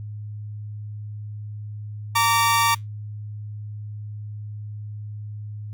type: tone pair together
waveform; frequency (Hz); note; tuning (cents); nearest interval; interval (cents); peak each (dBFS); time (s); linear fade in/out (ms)
sawtooth; 921 / 1157.9; A#5 / D6; -21 / -25; major third; 396; -16; 2.15-2.75; 10
effects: added 105 Hz sine -31 dBFS peak until 5.73 s + Opus 48 kbps